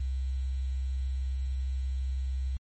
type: tone with quantisation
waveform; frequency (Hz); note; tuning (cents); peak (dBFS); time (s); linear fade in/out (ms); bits
sine; 65.41; C2; 0; -28; 0-2.57; 5; 9
effects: MP3 32 kbps